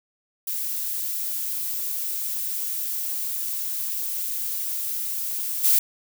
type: noise with level steps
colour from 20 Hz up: violet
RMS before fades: -28 / -18 dBFS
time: 0.47-5.79 s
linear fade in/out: 5 ms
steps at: 5.63 s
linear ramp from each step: 20 ms
effects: none